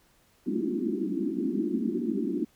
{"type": "band-pass noise", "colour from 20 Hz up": "white", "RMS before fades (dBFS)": -29, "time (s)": [0.46, 2.45], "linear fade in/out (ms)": 10, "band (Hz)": [190, 370], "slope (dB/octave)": 96, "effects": ["pink hiss -64 dBFS RMS until 2.55 s"]}